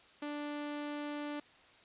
sawtooth tone, 293.7 Hz, D4, in tune, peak -34 dBFS, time 0.22-1.4 s, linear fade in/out 5 ms, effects white hiss -61 dBFS RMS until 1.84 s + resampled to 8000 Hz

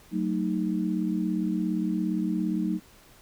sine chord, D# diminished, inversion first, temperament just, 186.68 / 224 / 311.1 Hz, F#3 / A3 / D#4, +16 / +31 / 0 cents, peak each -28 / -30 / -29 dBFS, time 0.11-2.8 s, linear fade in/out 50 ms, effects pink hiss -55 dBFS RMS until 3.21 s

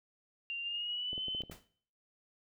sine tone with pitch glide, 2779 to 3048 Hz, F7 to G7, -9 to -49 cents, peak -35 dBFS, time 0.5-1.42 s, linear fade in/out 0 ms, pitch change +160 cents, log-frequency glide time 0.62-1.22 s
clicks, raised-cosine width 2 ms, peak -33 dBFS, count 7, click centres 1.131 / 1.179 / 1.283 / 1.349 / 1.406 / 1.436 / 1.498 s
pink noise with exponential decay, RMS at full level -45 dBFS, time 1.51-1.68 s, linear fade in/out 5 ms, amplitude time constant 36 ms
effects noise-tail reverb RT60 0.6 s tail -19 dB re dry

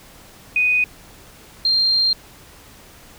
sine tone pair in turn, 2489 / 4185 Hz, D#7 / C8, 0 / 0 cents, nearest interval major sixth, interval 900 cents, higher second, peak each -14 dBFS, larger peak neither, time 0.56-0.84 / 1.65-2.13 s, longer second, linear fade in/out 2 ms, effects pink hiss -45 dBFS RMS until 3.18 s

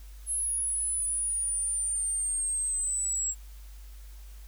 sine linear sweep, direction down, 10680 to 7590 Hz, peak -27 dBFS, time 0.26-3.35 s, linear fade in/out 50 ms, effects added 50 Hz sine -43 dBFS peak until 4.47 s + white hiss -58 dBFS RMS until 4.47 s

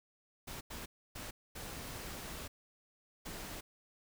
pink noise bursts at uneven times, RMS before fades -45 dBFS, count 5, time 0.47-0.61 / 0.7-0.86 / 1.15-1.31 / 1.55-2.48 / 3.25-3.61 s, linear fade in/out 10 ms, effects none

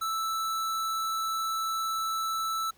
square tone, 1318.5 Hz, E6, in tune, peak -29 dBFS, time 0.01-2.71 s, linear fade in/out 10 ms, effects pink hiss -62 dBFS RMS until 2.77 s

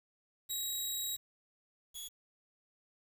15% pulse tone pair in turn, 3833 / 3369 Hz, A#7 / G#7, +47 / +24 cents, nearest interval major second, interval 223 cents, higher first, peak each -28 / -36 dBFS, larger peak first, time 0.49-1.17 / 1.94-2.09 s, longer first, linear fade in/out 20 ms, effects 9-bit

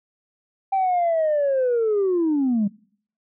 sine linear sweep, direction down, 784 to 196 Hz, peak -16 dBFS, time 0.72-2.68 s, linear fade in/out 10 ms, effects noise-tail reverb RT60 0.6 s tail -25 dB re dry + tanh soft clip ceiling -15 dBFS

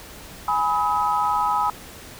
sine chord, G# minor, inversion none, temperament equal with one note detuned, 830.6 / 987.8 / 1273.6 Hz, G#5 / B5 / D#6, 0 / 0 / +40 cents, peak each -23 dBFS, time 0.48-1.7 s, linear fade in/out 2 ms, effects pink hiss -41 dBFS RMS until 2.19 s

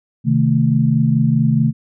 sine chord, A diminished, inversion first, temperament equal with one note detuned, 130.81 / 155.56 / 222.3 Hz, C3 / Eb3 / A3, 0 / 0 / +18 cents, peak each -16 dBFS, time 0.24-1.73 s, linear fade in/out 50 ms, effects none

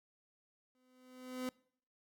30% pulse tone with exponential growth, 254.5 Hz, C4, 48 cents flat, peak -33 dBFS, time 0.75-1.49 s, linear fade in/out 1 ms, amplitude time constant 160 ms, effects noise-tail reverb RT60 0.6 s tail -24 dB re dry

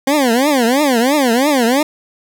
20% pulse tone with vibrato, 262 Hz, C4, 2 cents sharp, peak -6 dBFS, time 0.07-1.83 s, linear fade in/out 5 ms, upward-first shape triangle, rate 3 Hz, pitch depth 290 cents each way, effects none

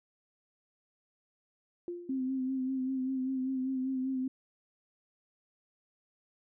sine tone with exponential decay, 349.2 Hz, F4, in tune, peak -33 dBFS, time 1.88-2.44 s, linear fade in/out 1 ms, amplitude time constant 120 ms
sine tone with vibrato, 261.6 Hz, C4, in tune, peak -30 dBFS, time 2.09-4.28 s, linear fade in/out 5 ms, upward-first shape sine, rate 5.1 Hz, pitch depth 33 cents each way
effects none

